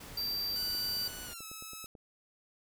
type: noise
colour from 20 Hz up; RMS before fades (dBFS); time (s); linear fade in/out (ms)
pink; -48; 0-1.34; 10
type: tone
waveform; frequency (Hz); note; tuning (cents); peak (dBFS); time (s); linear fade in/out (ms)
square; 4687; D8; -4; -33; 0.17-1.08; 5
type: tone with pitch glide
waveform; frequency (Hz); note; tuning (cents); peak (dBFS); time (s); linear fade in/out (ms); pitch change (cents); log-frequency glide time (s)
5% pulse; 1480 to 1295.9; F#6 to E6; 0 to -30; -32; 0.56-1.86; 0; -230; 1.25-1.44
type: click train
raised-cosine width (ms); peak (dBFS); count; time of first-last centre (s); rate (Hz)
2; -38; 12; 0.75-1.952; 9.15
effects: none